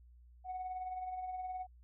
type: tone with tremolo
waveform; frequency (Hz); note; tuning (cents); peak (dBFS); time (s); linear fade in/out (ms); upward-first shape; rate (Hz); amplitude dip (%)
sine; 740; F#5; 0; -35; 0.44-1.67; 50; triangle; 19; 55
effects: tanh soft clip ceiling -35 dBFS + added 60 Hz sine -57 dBFS peak until 1.83 s